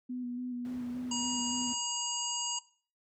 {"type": "tone with vibrato", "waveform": "sine", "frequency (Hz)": 246.9, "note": "B3", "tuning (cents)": 0, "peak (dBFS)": -34, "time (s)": [0.09, 1.73], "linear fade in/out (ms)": 10, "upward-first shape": "square", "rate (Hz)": 3.5, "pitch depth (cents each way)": 20}
{"type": "noise", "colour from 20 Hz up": "brown", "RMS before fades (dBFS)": -45, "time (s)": [0.65, 1.74], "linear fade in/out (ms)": 0}
{"type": "harmonic tone", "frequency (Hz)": 954, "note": "A#5", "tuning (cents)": 40, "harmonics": [1, 3, 5, 7, 8], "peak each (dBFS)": [-39, -38, -41, -38, -39], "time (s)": [1.11, 2.59], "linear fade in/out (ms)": 5}
{"effects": ["noise-tail reverb RT60 0.4 s tail -17 dB re dry", "high-pass 150 Hz 12 dB/octave"]}